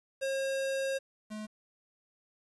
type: tone pair in turn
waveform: square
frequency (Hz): 539 / 213.9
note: C#5 / A3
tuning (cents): -49 / -49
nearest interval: octave + major third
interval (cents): 1600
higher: first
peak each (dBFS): -31 / -39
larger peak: first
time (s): 0.21-0.99 / 1.3-1.47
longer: first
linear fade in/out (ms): 20
effects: resampled to 24000 Hz + 10-bit